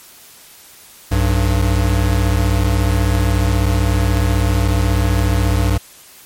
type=tone pair together; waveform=square; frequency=61.74 / 98 Hz; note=B1 / G2; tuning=0 / 0 cents; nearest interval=minor sixth; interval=800 cents; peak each=-16 dBFS; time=1.11-5.78 s; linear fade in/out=10 ms; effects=white hiss -42 dBFS RMS until 6.25 s + MP3 64 kbps